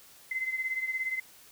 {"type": "beating tone pair", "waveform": "sine", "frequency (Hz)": [2054, 2071], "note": ["C7", "C7"], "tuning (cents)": [-33, -18], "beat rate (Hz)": 17, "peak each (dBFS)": [-31, -36], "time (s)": [0.31, 1.2], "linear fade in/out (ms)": 5, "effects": ["white hiss -55 dBFS RMS until 1.51 s"]}